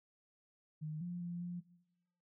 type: tone with pitch steps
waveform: sine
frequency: 154.3 / 175.8 / 173.6 / 175.6 Hz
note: D#3 / F3 / F3 / F3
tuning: -14 / +12 / -10 / +10 cents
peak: -39 dBFS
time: 0.81-1.61 s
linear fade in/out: 20 ms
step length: 200 ms
effects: noise-tail reverb RT60 1.0 s tail -20 dB re dry